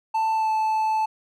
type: tone with pitch glide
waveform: triangle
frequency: 885 to 873.8 Hz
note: A5 to A5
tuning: +10 to -12 cents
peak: -18 dBFS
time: 0.14-1.06 s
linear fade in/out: 10 ms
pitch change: -22 cents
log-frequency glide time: 0.33-0.5 s
effects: none